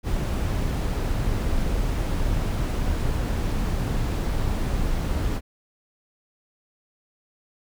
brown noise, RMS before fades -24 dBFS, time 0.03-5.41 s, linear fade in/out 50 ms, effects none

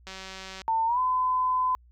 click train, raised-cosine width 0.2 ms, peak -23 dBFS, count 105, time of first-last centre 0.07-0.617 s, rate 190 Hz
sine tone with pitch glide, 899 to 1014.9 Hz, A5 to B5, +37 to +47 cents, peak -22 dBFS, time 0.68-1.75 s, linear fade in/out 0 ms, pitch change +210 cents, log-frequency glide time 0.86-0.99 s
effects added 60 Hz sine -53 dBFS peak until 1.91 s

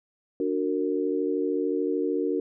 sine chord, D augmented, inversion none, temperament just, 293.7 / 367.1 / 458.9 Hz, D4 / F#4 / A#4, 0 / -14 / -27 cents, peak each -28 dBFS, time 0.4-2.4 s, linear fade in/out 2 ms, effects none

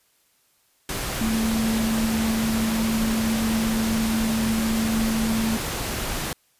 sine tone in noise, 222.8 Hz, A3, 22 cents sharp, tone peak -21 dBFS, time 1.21-5.57 s, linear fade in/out 2 ms, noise pink, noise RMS -28 dBFS, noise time 0.89-6.33 s, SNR +4 dB, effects white hiss -64 dBFS RMS until 6.59 s + resampled to 32000 Hz

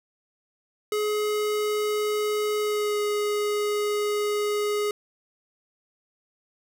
square tone with pitch glide, 421.7 to 416.4 Hz, G#4 to G#4, +26 to +5 cents, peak -24 dBFS, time 0.92-4.91 s, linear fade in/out 2 ms, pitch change -21 cents, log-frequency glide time 2.61-3 s, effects none

